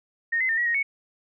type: tone with pitch steps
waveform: sine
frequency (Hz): 1849 / 2050 / 1811 / 1918 / 1871 / 2217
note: A#6 / C7 / A6 / A#6 / A#6 / C#7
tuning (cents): -15 / -36 / +49 / +49 / +6 / 0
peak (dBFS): -21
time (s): 0.32-0.83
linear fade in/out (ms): 10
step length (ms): 85
effects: none